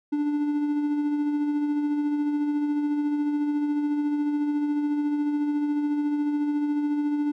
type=tone with tremolo; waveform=triangle; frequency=293.7 Hz; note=D4; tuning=in tune; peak=-19 dBFS; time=0.12-7.32 s; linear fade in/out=10 ms; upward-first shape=sine; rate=14 Hz; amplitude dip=35%; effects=none